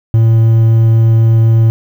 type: tone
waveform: triangle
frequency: 113 Hz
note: A2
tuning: 47 cents sharp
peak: -3 dBFS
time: 0.14-1.7 s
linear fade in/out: 0 ms
effects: 7-bit